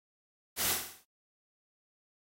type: noise with echo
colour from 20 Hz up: white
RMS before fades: -31 dBFS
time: 0.56-0.77 s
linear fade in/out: 50 ms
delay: 47 ms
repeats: 6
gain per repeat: -5 dB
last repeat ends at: 1.052 s
effects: AAC 48 kbps